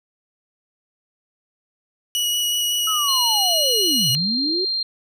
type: tone with vibrato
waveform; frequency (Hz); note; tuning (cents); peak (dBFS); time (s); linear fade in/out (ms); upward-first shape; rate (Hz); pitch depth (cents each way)
sawtooth; 2920; F#7; -24; -16; 2.15-4.15; 0; square; 5.4; 8
type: linear two-way sweep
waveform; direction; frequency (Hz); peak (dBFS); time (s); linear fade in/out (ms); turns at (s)
sine; down then up; 1318.5 to 118.4 to 387.6; -23; 2.87-4.65; 5; 4.1
type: tone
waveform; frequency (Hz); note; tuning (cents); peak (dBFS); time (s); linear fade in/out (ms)
sine; 4186; C8; 0; -20; 3.08-4.83; 5
effects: none